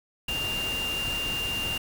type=tone in noise; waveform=sine; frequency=2794 Hz; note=F7; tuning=in tune; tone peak=-28 dBFS; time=0.28-1.78 s; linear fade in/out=5 ms; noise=pink; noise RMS=-35 dBFS; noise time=0.28-1.78 s; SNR=+4 dB; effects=none